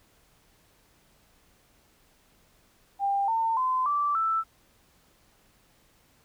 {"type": "tone with pitch steps", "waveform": "sine", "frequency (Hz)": [796, 903.9, 1026.3, 1165.4, 1323.3], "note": ["G5", "A5", "C6", "D6", "E6"], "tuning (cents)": [26, 46, -34, -14, 6], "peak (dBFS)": -23, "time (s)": [2.99, 4.44], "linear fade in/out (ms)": 50, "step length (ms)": 290, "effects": ["pink hiss -63 dBFS RMS until 6.24 s"]}